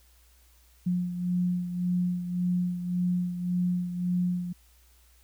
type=beating tone pair; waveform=sine; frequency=178.2 / 180 Hz; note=F3 / F#3; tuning=+35 / -47 cents; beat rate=1.8 Hz; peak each=-26 / -33 dBFS; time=0.86-4.53 s; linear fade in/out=10 ms; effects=added 60 Hz sine -58 dBFS peak until 5.23 s + white hiss -63 dBFS RMS until 5.23 s